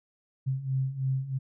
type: beating tone pair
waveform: sine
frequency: 130.81 / 133.91 Hz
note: C3 / C3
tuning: 0 / +41 cents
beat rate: 3.1 Hz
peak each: -32 / -28 dBFS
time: 0.46-1.39 s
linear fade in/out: 20 ms
effects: none